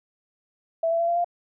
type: tone with pitch steps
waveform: sine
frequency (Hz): 659.3 / 668.5 / 677.8 / 687.3 / 696.9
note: E5 / E5 / E5 / F5 / F5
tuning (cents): 0 / +24 / +48 / -28 / -4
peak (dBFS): -20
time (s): 0.83-1.245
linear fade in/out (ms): 5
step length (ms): 83
effects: none